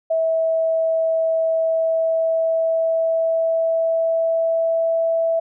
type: tone with pitch glide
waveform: sine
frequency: 650 to 658.7 Hz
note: E5 to E5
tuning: -24 to -1 cents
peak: -16 dBFS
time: 0.1-5.4 s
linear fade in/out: 10 ms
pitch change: +23 cents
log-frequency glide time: 1.53-4.98 s
effects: none